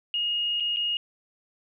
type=tone with dropouts; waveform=sine; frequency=2863 Hz; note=F7; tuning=42 cents sharp; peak=-24 dBFS; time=0.14-0.97 s; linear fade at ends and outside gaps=1 ms; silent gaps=0.6-0.605 / 0.762-0.769 s; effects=none